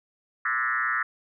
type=tone with frequency modulation; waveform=sine; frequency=1561 Hz; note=G6; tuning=8 cents flat; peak=-23 dBFS; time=0.45-1.03 s; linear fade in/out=5 ms; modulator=124 Hz; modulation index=2.9; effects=none